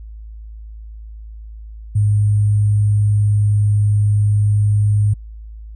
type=tone with sample-and-hold; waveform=sine; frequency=103.83 Hz; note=G#2; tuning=in tune; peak=-11 dBFS; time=1.95-5.14 s; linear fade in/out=10 ms; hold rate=8820 Hz; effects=added 54 Hz sine -31 dBFS peak until 5.75 s + resampled to 32000 Hz